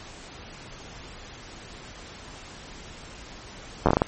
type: slowing click train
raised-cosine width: 1 ms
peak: -4 dBFS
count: 7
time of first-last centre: 3.86-4.019 s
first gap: 11 ms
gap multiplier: 1.35
effects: pink hiss -43 dBFS RMS until 4.07 s + MP3 32 kbps